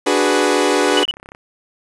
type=chord; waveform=sawtooth; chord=G# half-diminished seventh; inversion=second; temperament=equal; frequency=293.7 / 370 / 415.3 / 493.9 Hz; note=D4 / F#4 / G#4 / B4; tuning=0 / 0 / 0 / 0 cents; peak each=-15 dBFS; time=0.06-1.04 s; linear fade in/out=10 ms
type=click train; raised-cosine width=0.5 ms; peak=-22 dBFS; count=17; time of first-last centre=0.87-1.349 s; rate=33.4 Hz
type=tone bursts; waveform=sine; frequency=2960 Hz; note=F#7; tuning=in tune; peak=-15 dBFS; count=3; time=0.97-1.111 s; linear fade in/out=2 ms; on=27 ms; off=30 ms
effects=resampled to 24000 Hz + 7-bit